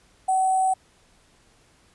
sine tone with sample-and-hold, 755 Hz, F#5, 35 cents sharp, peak -18 dBFS, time 0.28-0.74 s, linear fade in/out 10 ms, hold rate 8820 Hz, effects pink hiss -59 dBFS RMS until 1.94 s + resampled to 24000 Hz

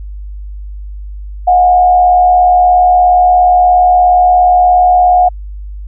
sine tone with frequency modulation, 724 Hz, F#5, 38 cents flat, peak -4 dBFS, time 1.47-5.29 s, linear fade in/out 10 ms, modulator 77 Hz, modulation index 0.39, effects added 50 Hz sine -22 dBFS peak until 5.87 s

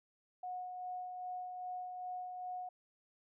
sine tone with tremolo, 729 Hz, F#5, 26 cents flat, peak -39 dBFS, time 0.43-2.69 s, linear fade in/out 5 ms, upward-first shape sine, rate 2.5 Hz, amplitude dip 35%, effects none

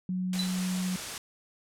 sine tone, 183.9 Hz, F#3, 10 cents flat, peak -28 dBFS, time 0.09-0.96 s, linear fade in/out 2 ms
white noise, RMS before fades -36 dBFS, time 0.33-1.18 s, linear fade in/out 2 ms
sine tone with exponential decay, 3987 Hz, B7, 16 cents sharp, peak -27 dBFS, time 0.39-0.57 s, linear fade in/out 2 ms, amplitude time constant 38 ms
effects low-pass 9000 Hz 12 dB/octave

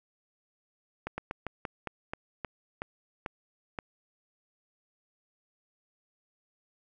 slowing click train, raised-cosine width 0.5 ms, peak -19 dBFS, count 11, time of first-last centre 1.07-3.788 s, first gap 110 ms, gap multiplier 1.19, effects none

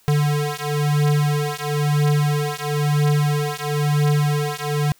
square beating tone pair, 146.83 / 147.83 Hz, D3 / D3, 0 / +12 cents, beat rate 1 Hz, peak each -21 dBFS, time 0.08-4.92 s, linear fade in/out 0 ms, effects white hiss -56 dBFS RMS until 4.99 s

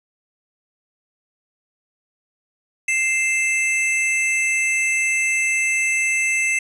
square tone pair together, 2093 / 2637 Hz, C7 / E7, 0 / 0 cents, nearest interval major third, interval 400 cents, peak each -21 dBFS, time 2.88-6.59 s, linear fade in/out 5 ms, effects resampled to 24000 Hz + 8-bit

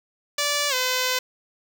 5% pulse tone with pitch glide, 581 to 508.7 Hz, D5 to C5, -19 to -49 cents, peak -10 dBFS, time 0.38-1.19 s, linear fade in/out 5 ms, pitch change -230 cents, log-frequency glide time 0.69-0.74 s, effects none

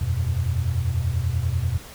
sine chord, E suspended second, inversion none, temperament just, 82.41 / 92.71 / 123.61 Hz, E2 / F#2 / B2, 0 / +4 / +2 cents, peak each -25 dBFS, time 0.01-1.78 s, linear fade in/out 5 ms, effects pink hiss -42 dBFS RMS until 1.94 s

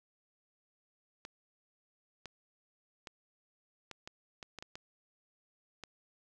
clicks, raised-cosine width 0.2 ms, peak -27 dBFS, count 10, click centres 1.251 / 2.257 / 3.072 / 3.913 / 4.075 / 4.428 / 4.587 / 4.625 / 4.755 / 5.837 s, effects none

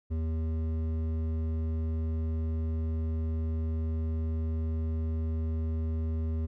sine tone with hard clipping, 80.1 Hz, E2, 49 cents flat, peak -30 dBFS, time 0.1-6.47 s, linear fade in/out 20 ms, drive 10 dB, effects none

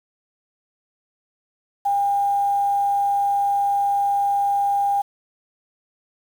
sine tone with quantisation, 804 Hz, G5, 44 cents sharp, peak -17 dBFS, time 1.85-5.02 s, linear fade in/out 10 ms, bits 7, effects none

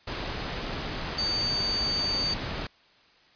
sine tone in noise, 4598 Hz, D8, 37 cents flat, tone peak -25 dBFS, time 1.18-2.34 s, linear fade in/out 5 ms, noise pink, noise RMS -33 dBFS, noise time 0.07-2.67 s, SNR +5 dB, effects white hiss -59 dBFS RMS until 3.35 s + resampled to 11025 Hz

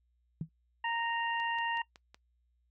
sine tone with exponential decay, 160 Hz, D#3, 49 cents sharp, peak -29 dBFS, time 0.41-0.49 s, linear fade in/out 2 ms, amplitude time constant 17 ms
harmonic tone, 929 Hz, A#5, 6 cents flat, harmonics 1 / 2 / 3, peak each -33 / -36 / -38 dBFS, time 0.84-1.82 s, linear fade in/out 5 ms
click train, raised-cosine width 0.2 ms, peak -34 dBFS, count 5, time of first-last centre 1.4-2.145 s, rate 5.37 Hz
effects noise-tail reverb RT60 0.1 s tail -21 dB re dry + added 60 Hz sine -70 dBFS peak until 2.7 s

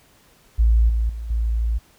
sine tone with level steps, 56.4 Hz, A1, 44 cents sharp, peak -12 / -17 / -27 / -18 dBFS, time 0.58-1.79 s, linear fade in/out 20 ms, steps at 0.89 / 1.09 / 1.3 s, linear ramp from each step 5 ms, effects pink hiss -55 dBFS RMS until 1.98 s

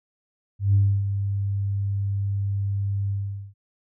sine tone with ADSR envelope, 99.5 Hz, G2, 26 cents sharp, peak -13 dBFS, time 0.59-3.54 s, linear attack 150 ms, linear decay 290 ms, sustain -9 dB, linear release 440 ms, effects tanh soft clip ceiling -10 dBFS

